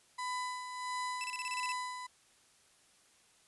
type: tone with tremolo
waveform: 35% pulse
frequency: 1000 Hz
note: B5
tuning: 21 cents sharp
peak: -33 dBFS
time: 0.18-2.07 s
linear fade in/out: 10 ms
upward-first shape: sine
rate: 1.5 Hz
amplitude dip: 55%
type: tone bursts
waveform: sawtooth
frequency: 2637 Hz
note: E7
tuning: in tune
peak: -34 dBFS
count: 9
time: 1.21-1.72 s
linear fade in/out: 0 ms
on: 30 ms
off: 30 ms
effects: white hiss -66 dBFS RMS until 3.47 s + resampled to 24000 Hz